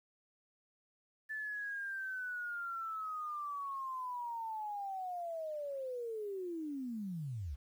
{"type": "linear sweep", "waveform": "sine", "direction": "down", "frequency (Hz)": [1754, 60.6], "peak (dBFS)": -38, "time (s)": [1.29, 7.56], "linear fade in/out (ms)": 20, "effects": ["11-bit"]}